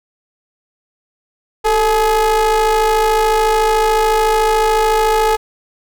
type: ring-modulated tone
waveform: square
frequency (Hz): 207.7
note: G#3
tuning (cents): 0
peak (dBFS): -9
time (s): 1.64-5.37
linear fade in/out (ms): 20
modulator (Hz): 650
effects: none